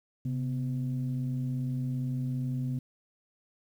sine tone pair together, 132.4 / 249.9 Hz, C3 / B3, +21 / +21 cents, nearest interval major seventh, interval 1100 cents, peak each -29 / -34 dBFS, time 0.25-2.79 s, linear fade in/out 5 ms, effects tanh soft clip ceiling -23 dBFS + 10-bit

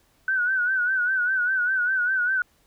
sine tone with vibrato, 1500 Hz, F#6, 23 cents sharp, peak -20 dBFS, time 0.28-2.42 s, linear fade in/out 2 ms, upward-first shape sine, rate 5 Hz, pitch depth 75 cents each way, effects pink hiss -63 dBFS RMS until 2.66 s

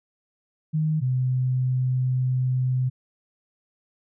sine tone pair in turn, 155.56 / 127.99 Hz, D#3 / C3, 0 / -38 cents, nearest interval minor third, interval 338 cents, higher first, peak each -20 dBFS, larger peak neither, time 0.73-1.01 / 1.01-2.9 s, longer second, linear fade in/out 20 ms, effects none

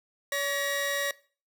sawtooth tone pair together, 566 / 1903.8 Hz, C#5 / A#6, +36 / +36 cents, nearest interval octave + major sixth, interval 2100 cents, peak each -27 / -27 dBFS, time 0.32-1.11 s, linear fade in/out 2 ms, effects noise-tail reverb RT60 0.4 s tail -20 dB re dry

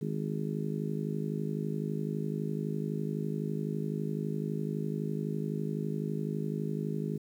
harmonic tone, 51.91 Hz, G#1, in tune, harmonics 3 / 4 / 5 / 6 / 7 / 8, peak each -34 / -36 / -42 / -43 / -42 / -40 dBFS, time 0.01-7.18 s, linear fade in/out 10 ms, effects 10-bit

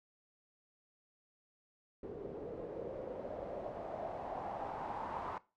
white noise with low-pass filter sweep, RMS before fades -43 dBFS, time 2.03-5.38 s, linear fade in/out 2 ms, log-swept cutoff 410 to 970 Hz, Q 4.3, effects noise-tail reverb RT60 0.3 s tail -19 dB re dry

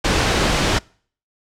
pink noise, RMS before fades -17 dBFS, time 0.04-0.79 s, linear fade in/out 10 ms, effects noise-tail reverb RT60 0.5 s tail -26 dB re dry + low-pass 6000 Hz 12 dB/octave

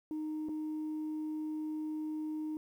sine tone with dropouts, 309 Hz, D#4, 12 cents flat, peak -33 dBFS, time 0.11-2.57 s, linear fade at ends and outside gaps 1 ms, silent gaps 0.486-0.492 s, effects tanh soft clip ceiling -33 dBFS + 11-bit

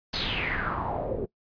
pink noise with low-pass filter sweep, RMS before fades -30 dBFS, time 0.13-1.26 s, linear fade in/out 10 ms, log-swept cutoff 4600 to 380 Hz, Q 5.4, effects noise-tail reverb RT60 0.1 s tail -20 dB re dry + resampled to 11025 Hz

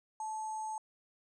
sine tone with sample-and-hold, 872 Hz, A5, 16 cents flat, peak -36 dBFS, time 0.2-0.78 s, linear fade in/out 2 ms, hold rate 7350 Hz, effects resampled to 22050 Hz

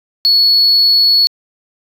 sine tone, 4391 Hz, C#8, 17 cents flat, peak -5 dBFS, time 0.25-1.27 s, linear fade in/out 0 ms, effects tanh soft clip ceiling -5 dBFS

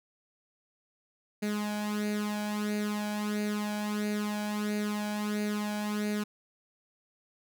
sawtooth tone with flanger, 209.2 Hz, G#3, 13 cents sharp, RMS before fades -32 dBFS, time 1.42-6.24 s, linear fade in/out 10 ms, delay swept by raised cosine 0.45 to 1.28 ms, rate 1.5 Hz, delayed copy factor +0.7, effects none

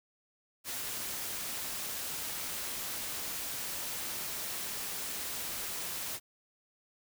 white noise, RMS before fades -38 dBFS, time 0.64-6.2 s, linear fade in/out 50 ms, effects none

